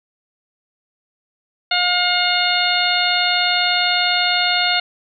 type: harmonic tone with a mistuned harmonic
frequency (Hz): 714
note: F5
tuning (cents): +38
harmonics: 1 / 2 / 3 / 4 / 5 / 6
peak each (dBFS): -22 / -22 / -22 / -22 / -22 / -22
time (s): 1.71-4.8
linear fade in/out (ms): 5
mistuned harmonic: 5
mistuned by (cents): +24
effects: none